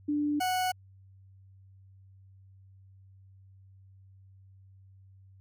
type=tone pair in turn; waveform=sine / 40% pulse; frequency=294.4 / 737.8 Hz; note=D4 / F#5; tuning=+4 / -5 cents; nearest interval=octave + major third; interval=1591 cents; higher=second; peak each=-26 / -26 dBFS; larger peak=neither; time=0.08-0.4 / 0.4-0.72 s; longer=neither; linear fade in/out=10 ms; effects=added 96 Hz sine -53 dBFS peak until 5.4 s